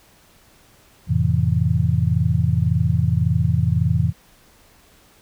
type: chord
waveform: sine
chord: F major seventh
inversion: none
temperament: just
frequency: 87.31 / 109.13 / 130.96 / 163.7 Hz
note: F2 / A2 / C3 / E3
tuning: 0 / -14 / +2 / -12 cents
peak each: -21 dBFS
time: 1.07-4.13 s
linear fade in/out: 50 ms
effects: pink hiss -53 dBFS RMS until 5.21 s